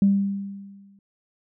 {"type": "tone with exponential decay", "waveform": "sine", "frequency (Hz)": 198.2, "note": "G3", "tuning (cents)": 19, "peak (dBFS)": -12, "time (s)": [0.02, 0.99], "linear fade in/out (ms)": 2, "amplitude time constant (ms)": 210, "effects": ["tanh soft clip ceiling -8 dBFS"]}